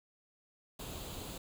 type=noise with comb filter; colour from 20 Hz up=pink; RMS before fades=-44 dBFS; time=0.79-1.38 s; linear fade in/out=5 ms; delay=0.27 ms; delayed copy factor=+0.55; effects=none